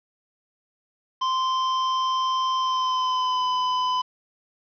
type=tone with pitch glide; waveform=square; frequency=1040 to 1008.1 Hz; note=C6 to B5; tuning=-11 to +35 cents; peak=-22 dBFS; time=1.21-4.02 s; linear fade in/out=10 ms; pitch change=-54 cents; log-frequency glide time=2.58-3.45 s; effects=resampled to 11025 Hz + 8-bit